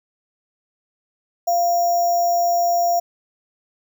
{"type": "tone with sample-and-hold", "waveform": "sine", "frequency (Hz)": 694, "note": "F5", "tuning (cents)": -11, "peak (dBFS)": -15, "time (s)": [1.47, 3], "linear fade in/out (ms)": 10, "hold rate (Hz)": 6300, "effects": []}